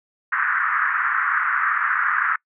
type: band-pass noise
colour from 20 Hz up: pink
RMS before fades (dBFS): -21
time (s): 0.32-2.36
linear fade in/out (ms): 5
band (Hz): 1200 to 1800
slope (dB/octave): 48
effects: noise-tail reverb RT60 0.1 s tail -25 dB re dry